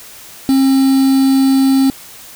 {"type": "tone with quantisation", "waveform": "triangle", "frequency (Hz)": 268.1, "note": "C4", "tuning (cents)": 42, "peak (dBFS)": -6, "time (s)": [0.49, 1.9], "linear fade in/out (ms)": 0, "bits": 4, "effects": ["white hiss -36 dBFS RMS until 2.35 s"]}